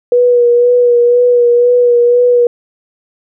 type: tone with vibrato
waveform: sine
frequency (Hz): 484.4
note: B4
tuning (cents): -34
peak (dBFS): -5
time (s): 0.12-2.47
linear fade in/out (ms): 2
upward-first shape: sine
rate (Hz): 2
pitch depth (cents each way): 24
effects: none